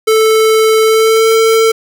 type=tone with pitch glide; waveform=square; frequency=439.5 to 447.7 Hz; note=A4 to A4; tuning=-2 to +30 cents; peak=-7 dBFS; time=0.07-1.72 s; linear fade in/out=10 ms; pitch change=+32 cents; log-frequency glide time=0.82-1.3 s; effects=none